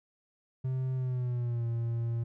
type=tone with pitch glide; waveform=triangle; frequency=130 to 116.49 Hz; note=C3 to A#2; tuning=-11 to -1 cents; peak=-27 dBFS; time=0.64-2.24 s; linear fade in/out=10 ms; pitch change=-190 cents; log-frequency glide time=0.95-1.66 s; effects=none